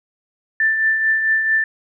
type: tone with tremolo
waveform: sine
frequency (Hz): 1771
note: A6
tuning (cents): +11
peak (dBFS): -12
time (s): 0.6-1.64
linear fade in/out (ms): 2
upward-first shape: triangle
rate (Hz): 4.5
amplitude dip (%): 50
effects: none